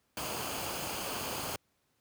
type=noise with comb filter; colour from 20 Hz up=pink; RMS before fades=-37 dBFS; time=0.17-1.56 s; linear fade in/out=2 ms; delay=0.53 ms; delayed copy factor=-0.5; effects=pink hiss -75 dBFS RMS until 2 s + high-pass 80 Hz 12 dB/octave